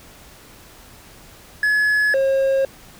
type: tone pair in turn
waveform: triangle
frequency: 1700 / 539 Hz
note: G#6 / C#5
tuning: +40 / -49 cents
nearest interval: octave + minor sixth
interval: 1989 cents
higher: first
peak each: -13 dBFS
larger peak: neither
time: 1.63-2.14 / 2.14-2.65 s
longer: neither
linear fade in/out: 2 ms
effects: pink hiss -45 dBFS RMS until 2.99 s

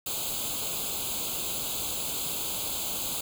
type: noise with comb filter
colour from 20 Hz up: white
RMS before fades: -32 dBFS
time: 0.06-3.21 s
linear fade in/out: 5 ms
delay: 0.27 ms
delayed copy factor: +1
effects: none

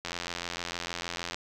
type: click train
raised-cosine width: 0.2 ms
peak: -16 dBFS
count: 113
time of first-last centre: 0.05-1.345 s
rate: 86.5 Hz
effects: 9-bit

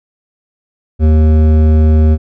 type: tone with hard clipping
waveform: sine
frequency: 77.78 Hz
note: D#2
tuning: in tune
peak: -7 dBFS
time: 0.99-2.18 s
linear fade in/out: 50 ms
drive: 12 dB
effects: none

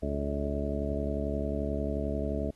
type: harmonic tone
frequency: 71.3 Hz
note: C#2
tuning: 49 cents sharp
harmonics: 1 / 2 / 3 / 4 / 5 / 6 / 8 / 9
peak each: -33 / -40 / -36 / -37 / -42 / -38 / -40 / -37 dBFS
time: 0.02-2.51 s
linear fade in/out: 10 ms
effects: pink hiss -66 dBFS RMS until 2.55 s + AAC 32 kbps

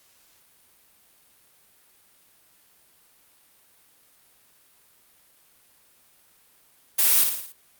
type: noise with echo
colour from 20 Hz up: blue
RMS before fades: -19 dBFS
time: 6.98-7.24 s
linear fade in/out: 10 ms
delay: 57 ms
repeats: 5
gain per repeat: -5 dB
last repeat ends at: 7.525 s
effects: white hiss -59 dBFS RMS until 7.79 s + Opus 48 kbps

